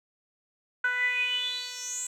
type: tone with band-pass filter sweep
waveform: 10% pulse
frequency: 495.7 Hz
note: B4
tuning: 6 cents sharp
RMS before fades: -30 dBFS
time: 0.84-2.07 s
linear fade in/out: 5 ms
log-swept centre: 1500 to 7900 Hz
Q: 8.9
effects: none